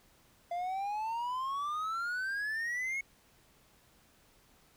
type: exponential sweep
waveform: triangle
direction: up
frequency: 685 to 2200 Hz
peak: -31 dBFS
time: 0.51-3.01 s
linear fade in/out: 5 ms
effects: pink hiss -65 dBFS RMS until 4.76 s